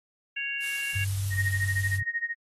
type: harmonic tone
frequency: 554.4 Hz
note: C#5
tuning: in tune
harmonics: 3 / 4 / 5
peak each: -35 / -37 / -31 dBFS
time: 0.36-1.05 s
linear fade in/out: 10 ms
type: noise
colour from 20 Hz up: blue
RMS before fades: -37 dBFS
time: 0.6-2 s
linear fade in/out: 50 ms
type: tone with vibrato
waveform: sine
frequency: 98 Hz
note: G2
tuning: in tune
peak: -26 dBFS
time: 0.95-2.03 s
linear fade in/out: 10 ms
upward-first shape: triangle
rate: 4.7 Hz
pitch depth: 10 cents each way
type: tone with tremolo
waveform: sine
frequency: 1864.7 Hz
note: A#6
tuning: in tune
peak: -24 dBFS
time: 1.3-2.35 s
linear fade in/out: 50 ms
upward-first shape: sine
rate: 13 Hz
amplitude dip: 90%
effects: AAC 32 kbps